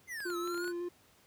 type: exponential two-way sweep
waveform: square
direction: down then up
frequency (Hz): 2120 to 1275 to 1506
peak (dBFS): -39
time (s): 0.07-0.73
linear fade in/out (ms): 50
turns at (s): 0.37
type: clicks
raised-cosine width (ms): 0.3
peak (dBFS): -33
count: 7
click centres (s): 0.204 / 0.302 / 0.475 / 0.545 / 0.577 / 0.644 / 0.678
type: tone with vibrato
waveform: triangle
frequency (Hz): 349.2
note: F4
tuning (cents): 0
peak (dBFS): -33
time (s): 0.25-0.89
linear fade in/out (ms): 10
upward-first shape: square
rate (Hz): 5.4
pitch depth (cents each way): 13
effects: pink hiss -64 dBFS RMS until 1.26 s + high-pass 80 Hz 12 dB/octave